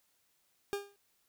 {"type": "tone with exponential decay", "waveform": "40% pulse", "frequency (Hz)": 403.4, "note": "G4", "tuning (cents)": 50, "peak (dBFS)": -29, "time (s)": [0.73, 0.96], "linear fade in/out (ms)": 0, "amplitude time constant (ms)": 50, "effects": ["white hiss -74 dBFS RMS until 1.28 s"]}